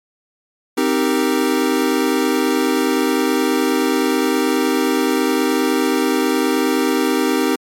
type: chord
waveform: square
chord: C minor seventh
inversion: none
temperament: equal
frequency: 261.6 / 311.1 / 392 / 466.2 Hz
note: C4 / Eb4 / G4 / Bb4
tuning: 0 / 0 / 0 / 0 cents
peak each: -20 / -20 / -21 / -24 dBFS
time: 0.77-7.56 s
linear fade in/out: 10 ms
effects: MP3 64 kbps